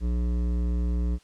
triangle tone with hard clipping, 59.7 Hz, A#1, 42 cents sharp, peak -25 dBFS, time 0-1.19 s, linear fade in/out 50 ms, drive 16 dB, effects white hiss -60 dBFS RMS until 1.23 s + low-pass 7000 Hz 12 dB/octave

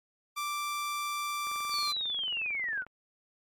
sawtooth tone, 1174.7 Hz, D6, in tune, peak -28 dBFS, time 0.36-1.93 s, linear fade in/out 20 ms
click train, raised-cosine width 0.5 ms, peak -34 dBFS, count 32, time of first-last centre 1.47-2.866 s, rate 22.2 Hz
sine linear sweep, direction down, 4673 to 1396.9 Hz, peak -30 dBFS, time 1.69-2.85 s, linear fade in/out 50 ms
effects MP3 64 kbps

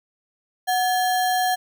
sine tone with sample-and-hold, 738 Hz, F#5, 5 cents flat, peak -18 dBFS, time 0.67-1.56 s, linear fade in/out 20 ms, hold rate 2450 Hz, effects none

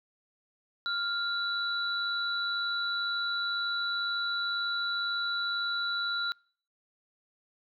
sine tone pair together, 1396.9 / 3951 Hz, F6 / B7, 0 / 0 cents, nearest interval octave + tritone, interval 1800 cents, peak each -31 / -32 dBFS, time 0.86-6.32 s, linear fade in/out 0 ms, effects noise-tail reverb RT60 0.5 s tail -26 dB re dry

